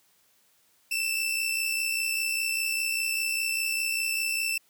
sawtooth tone pair together, 2637 / 2702 Hz, E7 / E7, 0 / +42 cents, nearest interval unison, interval 42 cents, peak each -25 / -27 dBFS, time 0.91-4.58 s, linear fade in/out 5 ms, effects white hiss -65 dBFS RMS until 4.69 s + high-pass 80 Hz 12 dB/octave

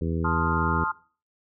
harmonic tone, 82.41 Hz, E2, in tune, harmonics 1 / 2 / 3 / 4 / 5 / 6, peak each -28 / -29 / -33 / -34 / -35 / -39 dBFS, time 0.01-0.84 s, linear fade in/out 5 ms
sine chord, F dominant seventh, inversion first, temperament equal, 880 / 1046.5 / 1244.5 / 1396.9 Hz, A5 / C6 / Eb6 / F6, 0 / 0 / 0 / 0 cents, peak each -30 dBFS, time 0.24-0.92 s, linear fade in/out 10 ms
effects noise-tail reverb RT60 0.4 s tail -20 dB re dry

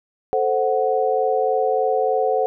sine chord, F# diminished, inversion first, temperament equal, 440 / 523.3 / 740 Hz, A4 / C5 / F#5, 0 / 0 / 0 cents, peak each -21 dBFS, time 0.33-2.46 s, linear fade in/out 0 ms, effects none

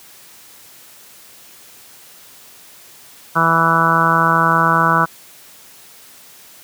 harmonic tone, 164.81 Hz, E3, in tune, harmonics 1 / 2 / 3 / 4 / 5 / 6 / 7 / 8 / 9, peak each -20 / -26 / -27 / -24 / -25 / -18 / -18 / -17 / -18 dBFS, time 3.35-5.06 s, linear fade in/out 20 ms, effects white hiss -43 dBFS RMS until 6.63 s + high-pass 80 Hz 12 dB/octave

